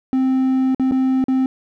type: tone with dropouts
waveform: triangle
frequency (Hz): 261.6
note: C4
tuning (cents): 0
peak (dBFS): -12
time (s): 0.13-1.46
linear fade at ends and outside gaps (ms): 1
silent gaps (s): 0.747-0.797 / 0.912-0.92 / 1.241-1.283
effects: none